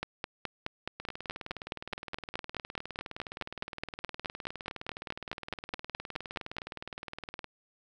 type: two click trains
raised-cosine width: 0.3 ms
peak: -23 / -17 dBFS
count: 126 / 32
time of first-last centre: 1-7.443 / 0.03-6.584 s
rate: 19.4 / 4.73 Hz
effects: none